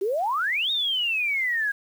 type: exponential two-way sweep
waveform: sine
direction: up then down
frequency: 367.9 to 3762 to 1615 Hz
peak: -22 dBFS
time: 0.01-1.72 s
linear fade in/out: 10 ms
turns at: 0.71 s
effects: 8-bit